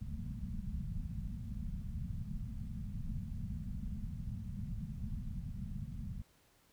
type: low-pass noise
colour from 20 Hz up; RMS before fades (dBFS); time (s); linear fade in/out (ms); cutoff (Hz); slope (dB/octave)
pink; -41; 0.01-6.22; 5; 230; 96
effects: pink hiss -69 dBFS RMS until 6.72 s